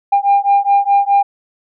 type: beating tone pair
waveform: sine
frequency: 799 / 803.8 Hz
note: G5 / G5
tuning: +33 / +43 cents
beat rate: 4.8 Hz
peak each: -11 dBFS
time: 0.12-1.23 s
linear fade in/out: 10 ms
effects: tanh soft clip ceiling -5 dBFS